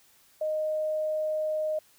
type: tone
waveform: sine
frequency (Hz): 619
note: D#5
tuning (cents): -9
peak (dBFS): -26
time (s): 0.41-1.79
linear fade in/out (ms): 5
effects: white hiss -61 dBFS RMS until 1.98 s